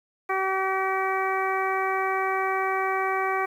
harmonic tone, 382.2 Hz, G4, 44 cents flat, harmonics 1 / 2 / 3 / 4 / 5 / 6, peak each -29 / -28 / -28 / -34 / -33 / -33 dBFS, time 0.29-3.46 s, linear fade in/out 10 ms, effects 9-bit

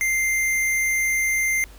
square tone, 2093 Hz, C7, in tune, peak -20 dBFS, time 0.01-1.64 s, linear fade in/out 0 ms, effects added 50 Hz sine -42 dBFS peak until 1.78 s + pink hiss -50 dBFS RMS until 1.78 s

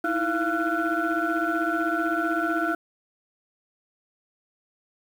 sine tone cluster, 316.9 / 332.7 / 687 / 1364 / 1480 Hz, D#4 / E4 / F5 / F6 / F#6, +32 / +16 / -29 / -41 / 0 cents, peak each -28 dBFS, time 0.04-2.75 s, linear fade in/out 5 ms, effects tanh soft clip ceiling -16 dBFS + 8-bit

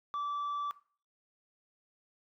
sine tone, 1160 Hz, D6, 22 cents flat, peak -30 dBFS, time 0.14-0.71 s, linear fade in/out 0 ms, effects noise-tail reverb RT60 0.4 s tail -18 dB re dry + tanh soft clip ceiling -32 dBFS

